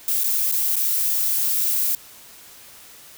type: noise with dropouts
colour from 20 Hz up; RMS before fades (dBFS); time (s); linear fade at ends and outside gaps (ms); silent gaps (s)
violet; -21; 0.08-1.95; 1; 0.236-0.242 / 0.515-0.522 / 0.758-0.765
effects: white hiss -45 dBFS RMS until 3.17 s